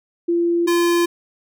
sine / square tone pair in turn, 342.3 / 344.2 Hz, F4 / F4, -35 / -25 cents, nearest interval unison, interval 10 cents, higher second, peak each -15 dBFS, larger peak neither, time 0.28-0.67 / 0.67-1.06 s, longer neither, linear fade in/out 10 ms, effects none

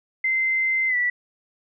sine tone with pitch glide, 2074 to 1958.7 Hz, C7 to B6, -16 to -15 cents, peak -19 dBFS, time 0.24-1.1 s, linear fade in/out 5 ms, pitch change -99 cents, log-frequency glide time 0.88-0.96 s, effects none

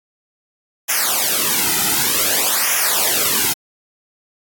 white noise with flanger, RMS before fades -17 dBFS, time 0.88-3.54 s, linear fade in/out 20 ms, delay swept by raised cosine 0.23 to 1.83 ms, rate 0.54 Hz, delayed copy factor -0.95, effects AAC 64 kbps

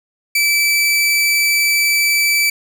sawtooth tone, 2316 Hz, D7, 25 cents flat, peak -9 dBFS, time 0.35-2.5 s, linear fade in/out 5 ms, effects none

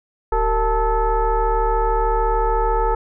sine tone with frequency modulation, 458.8 Hz, A#4, 28 cents flat, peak -15 dBFS, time 0.32-2.95 s, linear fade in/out 5 ms, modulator 422 Hz, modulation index 1.6, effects none

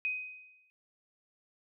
sine tone with exponential decay, 2509 Hz, D#7, 14 cents sharp, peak -28 dBFS, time 0.05-0.7 s, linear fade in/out 0 ms, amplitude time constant 140 ms, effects none

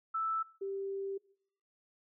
sine tone pair in turn, 1318.5 / 392 Hz, E6 / G4, 0 / 0 cents, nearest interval octave + major sixth, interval 2100 cents, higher first, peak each -31 / -35 dBFS, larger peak first, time 0.14-0.43 / 0.61-1.18 s, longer second, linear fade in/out 10 ms, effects noise-tail reverb RT60 0.7 s tail -23 dB re dry

